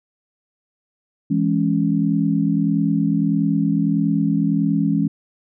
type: chord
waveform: sine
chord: C# minor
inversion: first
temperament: just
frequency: 166.31 / 207.9 / 277.2 Hz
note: E3 / G#3 / C#4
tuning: +16 / +2 / 0 cents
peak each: -20 dBFS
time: 1.3-5.08 s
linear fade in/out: 10 ms
effects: none